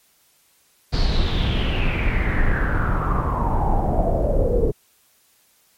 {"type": "noise with low-pass filter sweep", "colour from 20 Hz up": "brown", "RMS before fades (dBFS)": -19, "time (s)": [0.92, 4.72], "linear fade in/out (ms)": 20, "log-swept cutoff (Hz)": [4700, 440], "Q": 6.6, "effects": ["white hiss -59 dBFS RMS until 5.77 s", "MP3 64 kbps"]}